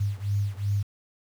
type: beating tone pair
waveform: sine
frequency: 100 / 102.7 Hz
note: G2 / G#2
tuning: +35 / -19 cents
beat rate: 2.7 Hz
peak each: -27 / -28 dBFS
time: 0-0.83 s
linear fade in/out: 10 ms
effects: 8-bit